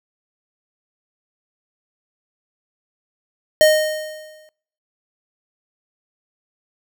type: tone with exponential decay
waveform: square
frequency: 618 Hz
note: D#5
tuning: 12 cents flat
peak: -8 dBFS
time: 3.61-4.49 s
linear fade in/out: 0 ms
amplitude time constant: 190 ms
effects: noise-tail reverb RT60 0.6 s tail -25 dB re dry